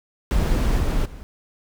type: noise with level steps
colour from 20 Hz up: brown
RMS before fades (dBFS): -19 / -21 / -37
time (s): 0.31-1.23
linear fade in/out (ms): 0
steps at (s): 0.78 / 1.05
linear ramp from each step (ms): 10
effects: none